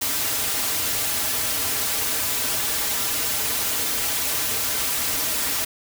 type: noise with comb filter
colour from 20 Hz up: white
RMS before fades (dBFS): -24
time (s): 0.01-5.65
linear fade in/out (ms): 10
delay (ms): 5.5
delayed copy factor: -0.65
effects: none